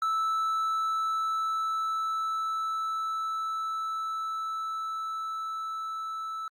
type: tone with level ramp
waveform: triangle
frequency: 1314 Hz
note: E6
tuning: 6 cents flat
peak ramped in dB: -23 to -31 dBFS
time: 0.02-6.48 s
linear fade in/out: 2 ms
effects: Opus 48 kbps